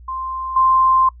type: tone with level steps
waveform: sine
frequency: 1046.5 Hz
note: C6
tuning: in tune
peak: -23 / -11 dBFS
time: 0.08-1.09 s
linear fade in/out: 5 ms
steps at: 0.56 s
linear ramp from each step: 5 ms
effects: noise-tail reverb RT60 0.1 s tail -22 dB re dry + added 60 Hz sine -38 dBFS peak until 1.2 s